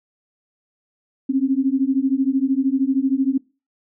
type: beating tone pair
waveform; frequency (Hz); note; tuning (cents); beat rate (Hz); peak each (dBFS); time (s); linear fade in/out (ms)
sine; 261.6 / 274.6; C4 / C#4; 0 / -16; 13; -19; 1.29-3.38; 10
effects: noise-tail reverb RT60 0.3 s tail -22 dB re dry